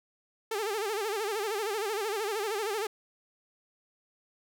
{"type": "tone with vibrato", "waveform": "sawtooth", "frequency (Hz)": 420.9, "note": "G#4", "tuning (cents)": 23, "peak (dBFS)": -26, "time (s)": [0.51, 2.87], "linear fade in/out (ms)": 5, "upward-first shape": "sine", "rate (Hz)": 13, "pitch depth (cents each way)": 130, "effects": []}